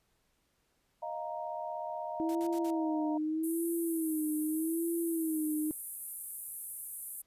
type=chord; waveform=sine; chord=Eb suspended second; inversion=none; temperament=equal; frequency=622.3 / 698.5 / 932.3 Hz; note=Eb5 / F5 / Bb5; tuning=0 / 0 / 0 cents; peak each=-40 dBFS; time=1.02-3.18 s; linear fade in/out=10 ms
type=tone with vibrato; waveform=sine; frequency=320.9 Hz; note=E4; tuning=46 cents flat; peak=-30 dBFS; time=2.2-5.71 s; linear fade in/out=0 ms; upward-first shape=sine; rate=0.82 Hz; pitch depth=88 cents each way
type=noise bursts; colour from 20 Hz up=white; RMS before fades=-50 dBFS; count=4; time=2.29-2.704 s; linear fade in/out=0 ms; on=60 ms; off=58 ms
type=band-pass noise; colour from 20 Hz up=white; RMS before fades=-43 dBFS; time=3.43-7.22 s; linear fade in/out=10 ms; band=9400 to 13000 Hz; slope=48 dB/octave
effects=pink hiss -75 dBFS RMS until 7.26 s + resampled to 32000 Hz